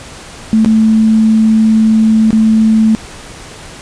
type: tone with dropouts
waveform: sine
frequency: 220.1 Hz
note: A3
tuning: 1 cent sharp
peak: -5 dBFS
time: 0.53-2.95 s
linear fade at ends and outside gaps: 0 ms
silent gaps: 0.647-0.66 / 2.306-2.329 s
effects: pink hiss -31 dBFS RMS until 3.81 s + resampled to 22050 Hz